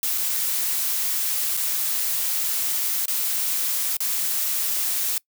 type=noise with dropouts; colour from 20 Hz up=blue; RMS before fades=-24 dBFS; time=0.03-5.18 s; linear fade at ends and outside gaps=1 ms; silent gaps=0.177-0.181 / 1.569-1.573 / 3.057-3.081 / 3.968-4.004 s; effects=noise-tail reverb RT60 0.1 s tail -23 dB re dry